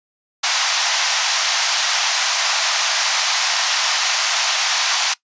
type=band-pass noise; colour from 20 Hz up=white; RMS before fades=-19 dBFS; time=0.43-5.14 s; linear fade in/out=10 ms; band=670 to 6600 Hz; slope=48 dB/octave; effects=noise-tail reverb RT60 0.1 s tail -20 dB re dry + resampled to 16000 Hz